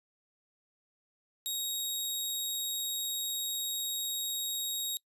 15% pulse tone, 3772 Hz, A#7, 20 cents sharp, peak -25 dBFS, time 1.46-4.97 s, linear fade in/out 0 ms, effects noise-tail reverb RT60 0.1 s tail -23 dB re dry + resampled to 32000 Hz

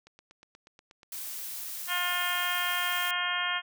click train, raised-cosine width 0.2 ms, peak -35 dBFS, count 14, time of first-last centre 0.07-1.633 s, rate 8.32 Hz
blue noise, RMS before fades -38 dBFS, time 1.12-3.11 s, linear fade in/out 2 ms
harmonic tone, 355.5 Hz, F4, 31 cents sharp, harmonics 2 / 3 / 4 / 5 / 6 / 7 / 8 / 9, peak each -39 / -35 / -34 / -34 / -37 / -39 / -38 / -34 dBFS, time 1.87-3.62 s, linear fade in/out 50 ms
effects none

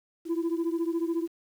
sine beating tone pair, 329.6 / 343.6 Hz, E4 / F4, 0 / -28 cents, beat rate 14 Hz, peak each -26 / -28 dBFS, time 0.25-1.28 s, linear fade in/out 50 ms, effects tanh soft clip ceiling -23 dBFS + 9-bit

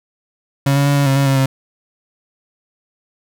35% pulse tone with pitch steps, 138.8 / 140.9 / 142.4 / 141.4 / 135.5 / 138.9 / 135.8 / 133.9 Hz, C#3 / C#3 / C#3 / C#3 / C#3 / C#3 / C#3 / C3, +3 / +29 / +47 / +35 / -39 / +4 / -35 / +40 cents, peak -10 dBFS, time 0.66-1.46 s, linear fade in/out 5 ms, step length 100 ms, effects none

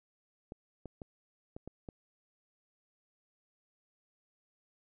clicks, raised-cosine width 2 ms, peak -30 dBFS, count 6, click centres 0.521 / 0.857 / 1.018 / 1.565 / 1.676 / 1.888 s, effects none

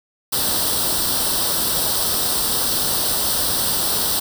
white noise with comb filter, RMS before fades -20 dBFS, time 0.32-4.2 s, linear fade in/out 10 ms, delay 0.22 ms, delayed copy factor +0.75, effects none

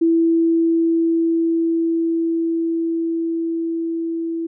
sine tone with level ramp, 330.8 Hz, E4, 6 cents sharp, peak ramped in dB -12 to -21 dBFS, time 0.01-4.47 s, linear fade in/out 10 ms, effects none

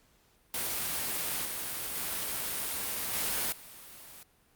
white noise with level steps, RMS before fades -33 / -36 / -34 / -31 / -49 dBFS, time 0.54-4.23 s, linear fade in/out 2 ms, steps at 1.45 / 1.95 / 3.13 / 3.52 s, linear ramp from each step 5 ms, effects pink hiss -66 dBFS RMS until 4.55 s + Opus 48 kbps

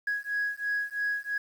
sine beating tone pair, 1661.2 / 1664.2 Hz, G#6 / G#6, 0 / +3 cents, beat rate 3 Hz, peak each -30 dBFS, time 0.07-1.38 s, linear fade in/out 5 ms, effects tanh soft clip ceiling -23 dBFS + 9-bit

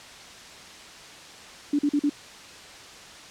sine tone bursts, 290.4 Hz, D4, 19 cents flat, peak -19 dBFS, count 4, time 1.73-2.096 s, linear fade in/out 5 ms, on 60 ms, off 42 ms, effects white hiss -44 dBFS RMS until 3.3 s + low-pass 6000 Hz 12 dB/octave

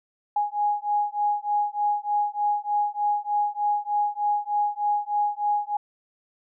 sine beating tone pair, 827 / 830.3 Hz, G#5 / G#5, -8 / -1 cents, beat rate 3.3 Hz, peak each -25 dBFS, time 0.36-5.77 s, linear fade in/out 5 ms, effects none

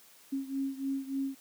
sine beating tone pair, 270.7 / 274.1 Hz, C#4 / C#4, -41 / -19 cents, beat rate 3.4 Hz, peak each -33 / -36 dBFS, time 0.32-1.35 s, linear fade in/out 10 ms, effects white hiss -58 dBFS RMS until 1.4 s + high-pass 150 Hz 12 dB/octave

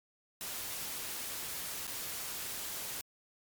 white noise with dropouts, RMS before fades -40 dBFS, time 0.41-3.01 s, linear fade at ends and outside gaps 0 ms, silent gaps 1.869-1.877 s, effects MP3 96 kbps

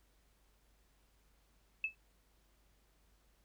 sine tone with exponential decay, 2613 Hz, E7, 16 cents flat, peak -29 dBFS, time 1.84-1.95 s, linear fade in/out 2 ms, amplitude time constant 23 ms, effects added 50 Hz sine -70 dBFS peak until 3.44 s + pink hiss -74 dBFS RMS until 3.44 s

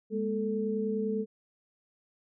sine tone cluster, 207.2 / 237.2 / 440.2 Hz, G#3 / A#3 / A4, -4 / +30 / +1 cents, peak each -31 / -39 / -31 dBFS, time 0.1-1.26 s, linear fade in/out 50 ms, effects none

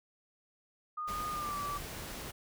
sine tone with pitch glide, 1228 to 1159.1 Hz, D#6 to D6, -23 to -23 cents, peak -35 dBFS, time 0.97-1.78 s, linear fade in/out 10 ms, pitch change -100 cents, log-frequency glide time 1.3-1.57 s
pink noise, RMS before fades -43 dBFS, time 1.07-2.32 s, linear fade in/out 20 ms
effects none

